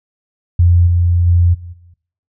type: tone with level steps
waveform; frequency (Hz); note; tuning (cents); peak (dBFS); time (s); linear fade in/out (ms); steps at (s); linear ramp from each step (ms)
sine; 87; F2; -6; -6 / -9 / -7 / -27 / -41; 0.59-1.94; 5; 0.86 / 1.26 / 1.53 / 1.72; 20
effects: noise-tail reverb RT60 0.6 s tail -21 dB re dry